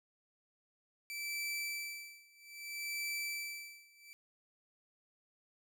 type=tone with tremolo; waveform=sawtooth; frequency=2324 Hz; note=D7; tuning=19 cents flat; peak=-33 dBFS; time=1.1-4.13 s; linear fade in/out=0 ms; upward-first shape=sine; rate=0.62 Hz; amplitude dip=95%; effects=none